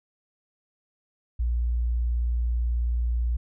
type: tone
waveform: sine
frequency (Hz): 59.2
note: A#1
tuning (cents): +27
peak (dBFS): -22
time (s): 1.39-3.37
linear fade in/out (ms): 10
effects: none